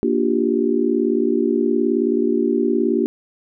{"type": "chord", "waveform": "sine", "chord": "G minor seventh", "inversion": "first", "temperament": "just", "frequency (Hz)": [235.2, 294, 352.8, 392], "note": ["Bb3", "D4", "F4", "G4"], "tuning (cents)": [16, 2, 18, 0], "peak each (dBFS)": -21, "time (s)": [0.03, 3.06], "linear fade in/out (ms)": 0, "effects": []}